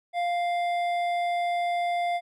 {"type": "tone with hard clipping", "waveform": "triangle", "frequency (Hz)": 698.5, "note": "F5", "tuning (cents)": 0, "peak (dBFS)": -26, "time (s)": [0.13, 2.21], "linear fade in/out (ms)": 50, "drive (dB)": 13, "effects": []}